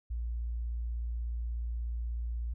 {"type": "tone", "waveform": "sine", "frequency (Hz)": 58.27, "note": "A#1", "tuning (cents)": 0, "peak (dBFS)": -32, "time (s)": [0.1, 2.54], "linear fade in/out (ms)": 10, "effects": []}